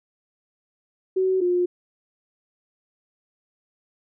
sine tone pair in turn, 375.9 / 356.2 Hz, F#4 / F4, +27 / +34 cents, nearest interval minor second, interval 93 cents, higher first, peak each -18 dBFS, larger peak neither, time 1.16-1.41 / 1.41-1.66 s, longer neither, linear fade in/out 10 ms, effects none

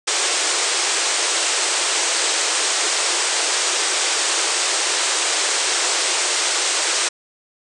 white band-pass noise, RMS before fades -20 dBFS, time 0.07-7.09 s, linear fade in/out 10 ms, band 320 to 8900 Hz, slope 96 dB/octave, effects none

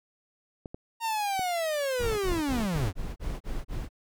clicks, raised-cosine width 2 ms, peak -25 dBFS, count 4, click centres 0.658 / 0.745 / 1.394 / 2.319 s
45% pulse linear sweep, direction down, 928 to 82.1 Hz, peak -27 dBFS, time 1-2.93 s, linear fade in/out 50 ms
brown noise bursts, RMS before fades -32 dBFS, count 8, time 1.98-3.891 s, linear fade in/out 50 ms, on 210 ms, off 33 ms
effects none

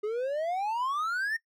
triangle exponential sweep, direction up, 410 to 1859 Hz, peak -26 dBFS, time 0.03-1.37 s, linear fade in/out 10 ms, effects noise-tail reverb RT60 0.1 s tail -19 dB re dry

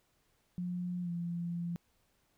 sine tone with pitch glide, 178.1 to 171.74 Hz, F3 to F3, +34 to -29 cents, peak -34 dBFS, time 0.58-1.76 s, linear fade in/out 0 ms, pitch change -63 cents, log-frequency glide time 1.02-1.1 s, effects pink hiss -74 dBFS RMS until 2.37 s

